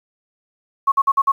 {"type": "tone bursts", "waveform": "sine", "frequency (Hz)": 1100, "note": "C#6", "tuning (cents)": -14, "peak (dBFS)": -11, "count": 5, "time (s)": [0.87, 1.32], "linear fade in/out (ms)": 10, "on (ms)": 50, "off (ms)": 50, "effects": ["8-bit"]}